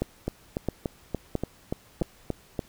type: two click trains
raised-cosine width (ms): 2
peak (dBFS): -14 / -12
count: 9 / 4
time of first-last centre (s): 0.28-2.592 / 0.02-2.02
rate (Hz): 3.46 / 1.5
effects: pink hiss -56 dBFS RMS until 2.68 s